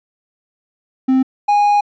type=tone pair in turn; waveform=triangle; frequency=261.6 / 823.4 Hz; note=C4 / G#5; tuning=0 / -15 cents; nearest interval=octave + minor sixth; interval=1985 cents; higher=second; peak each=-8 dBFS; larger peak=neither; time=1.08-1.23 / 1.48-1.81 s; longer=second; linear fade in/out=10 ms; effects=resampled to 16000 Hz